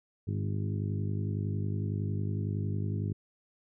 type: harmonic tone with a mistuned harmonic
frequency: 50.9 Hz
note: G#1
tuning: 34 cents flat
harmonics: 2 / 3 / 4 / 5 / 6 / 7 / 8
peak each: -31 / -36 / -39 / -44 / -45 / -47 / -47 dBFS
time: 0.27-3.13 s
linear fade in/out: 10 ms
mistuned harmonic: 6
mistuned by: +20 cents
effects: none